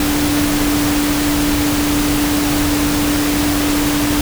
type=tone in noise; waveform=sine; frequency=293 Hz; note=D4; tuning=4 cents flat; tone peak=-15 dBFS; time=0-4.21 s; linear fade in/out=2 ms; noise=pink; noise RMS=-19 dBFS; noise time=0-4.21 s; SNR=+1 dB; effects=none